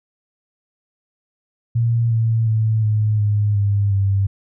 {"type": "tone with pitch steps", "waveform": "sine", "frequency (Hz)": [116.54, 113.29, 110.13, 107.05, 104.07, 101.16, 98.34], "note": ["A#2", "A#2", "A2", "A2", "G#2", "G#2", "G2"], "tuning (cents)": [0, -49, 2, -47, 4, -45, 6], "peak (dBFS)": -14, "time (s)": [1.75, 4.27], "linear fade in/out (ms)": 10, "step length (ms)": 360, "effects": []}